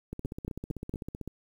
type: two click trains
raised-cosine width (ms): 3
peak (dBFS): -24 / -21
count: 19 / 4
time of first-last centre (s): 0.13-1.276 / 0.25-0.94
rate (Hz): 15.7 / 4.35
effects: 9-bit